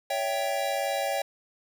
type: chord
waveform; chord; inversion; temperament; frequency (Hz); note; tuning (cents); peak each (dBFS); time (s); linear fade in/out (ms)
square; C# diminished; none; equal with one note detuned; 560.5 / 659.3 / 784; C#5 / E5 / G5; +19 / 0 / 0; -31 / -33 / -31; 0.1-1.22; 5
effects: none